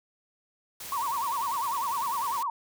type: noise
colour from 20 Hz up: white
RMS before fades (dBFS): -40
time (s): 0.8-2.43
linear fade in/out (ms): 5
type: tone with vibrato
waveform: sine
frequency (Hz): 1025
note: C6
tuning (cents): -36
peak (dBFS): -27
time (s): 0.92-2.5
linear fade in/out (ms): 2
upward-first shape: sine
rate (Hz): 10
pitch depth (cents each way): 210
effects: none